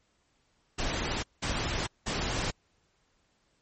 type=noise bursts; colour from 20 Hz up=pink; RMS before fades=-31 dBFS; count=3; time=0.78-2.51 s; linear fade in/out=10 ms; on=450 ms; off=190 ms; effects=pink hiss -71 dBFS RMS until 3.61 s + MP3 32 kbps